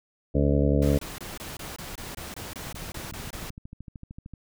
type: harmonic tone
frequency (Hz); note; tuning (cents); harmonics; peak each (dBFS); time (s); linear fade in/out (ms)
71; C#2; +42; 1 / 2 / 3 / 4 / 6 / 7 / 8 / 9; -24 / -25 / -29 / -26 / -30 / -29 / -32 / -35; 0.34-0.99; 20
type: noise bursts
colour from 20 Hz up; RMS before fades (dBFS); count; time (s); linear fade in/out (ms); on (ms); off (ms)
pink; -38; 14; 0.82-3.499; 2; 170; 23
type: click train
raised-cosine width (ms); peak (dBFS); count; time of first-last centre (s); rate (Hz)
5; -28; 23; 2.67-4.337; 13.2
effects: none